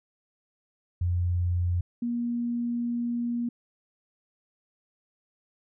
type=tone pair in turn; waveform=sine; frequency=88.2 / 238 Hz; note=F2 / A#3; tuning=+18 / +36 cents; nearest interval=octave + perfect fourth; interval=1718 cents; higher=second; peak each=-23 / -26 dBFS; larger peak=first; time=1.01-1.81 / 2.02-3.49 s; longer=second; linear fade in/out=5 ms; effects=none